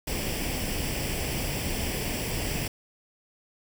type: noise with comb filter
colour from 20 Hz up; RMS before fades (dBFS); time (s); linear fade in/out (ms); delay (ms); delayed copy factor
pink; -30; 0.07-2.68; 5; 0.38; +0.65
effects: none